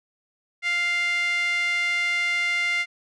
5% pulse tone with band-pass filter, 698.5 Hz, F5, in tune, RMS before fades -24 dBFS, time 0.62-2.86 s, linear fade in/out 50 ms, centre 2000 Hz, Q 5.2, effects none

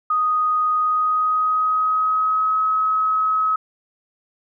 sine tone with pitch glide, 1244.5 to 1278.7 Hz, D#6 to D#6, 0 to +47 cents, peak -16 dBFS, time 0.1-3.56 s, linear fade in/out 5 ms, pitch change +47 cents, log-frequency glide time 0.77-2.61 s, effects none

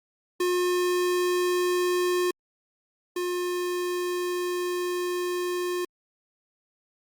square tone pair in turn, 358.3 / 356.8 Hz, F4 / F4, +44 / +37 cents, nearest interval unison, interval 7 cents, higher first, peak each -23 / -27 dBFS, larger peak first, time 0.4-2.31 / 3.16-5.85 s, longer second, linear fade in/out 5 ms, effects Opus 48 kbps

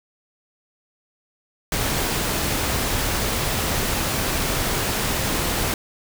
pink noise, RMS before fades -23 dBFS, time 1.72-5.74 s, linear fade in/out 2 ms, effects none

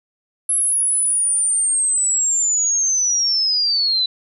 sine linear sweep, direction down, 11000 to 3951 Hz, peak -15 dBFS, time 0.49-4.06 s, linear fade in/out 5 ms, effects none

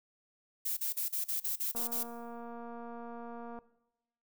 violet noise bursts, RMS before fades -34 dBFS, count 9, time 0.65-2.034 s, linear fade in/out 10 ms, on 120 ms, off 38 ms
click train, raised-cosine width 1 ms, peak -33 dBFS, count 433, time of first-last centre 1.75-3.588 s, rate 235 Hz
effects noise-tail reverb RT60 0.9 s tail -18 dB re dry

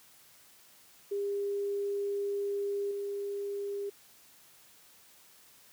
sine tone with level steps, 402.7 Hz, G4, 47 cents sharp, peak -30 / -33 dBFS, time 1.11-3.9 s, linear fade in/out 10 ms, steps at 2.91 s, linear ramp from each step 2 ms, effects white hiss -59 dBFS RMS until 5.72 s + high-pass 60 Hz 12 dB/octave

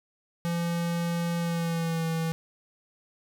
square tone with pitch glide, 170.4 to 163.36 Hz, F3 to E3, -42 to -15 cents, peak -27 dBFS, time 0.45-2.32 s, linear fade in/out 0 ms, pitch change -73 cents, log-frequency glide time 1.39-2.07 s, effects none

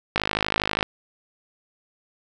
click train, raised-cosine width 0.3 ms, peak -5 dBFS, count 36, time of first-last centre 0.16-0.828 s, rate 52.4 Hz, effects none

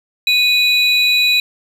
triangle tone pair together, 2489 / 3934 Hz, D#7 / B7, 0 / -7 cents, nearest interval minor sixth, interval 793 cents, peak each -12 dBFS, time 0.27-1.4 s, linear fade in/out 2 ms, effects none

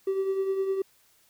triangle tone with tremolo, 386.2 Hz, G4, 26 cents flat, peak -19 dBFS, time 0.07-0.82 s, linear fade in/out 5 ms, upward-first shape triangle, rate 9.8 Hz, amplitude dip 65%, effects tanh soft clip ceiling -19 dBFS + white hiss -63 dBFS RMS until 1.29 s

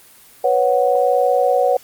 sine chord, B suspended second, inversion none, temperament equal, 493.9 / 554.4 / 740 Hz, B4 / C#5 / F#5, 0 / 0 / 0 cents, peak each -17 dBFS, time 0.44-1.77 s, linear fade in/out 5 ms, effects white hiss -46 dBFS RMS until 1.83 s + Opus 24 kbps

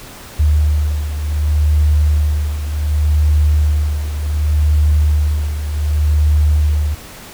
sine beating tone pair, 75 / 75.67 Hz, D2 / D#2, +37 / -48 cents, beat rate 0.67 Hz, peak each -12 / -18 dBFS, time 0.39-6.95 s, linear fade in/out 10 ms, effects pink hiss -35 dBFS RMS until 7.33 s

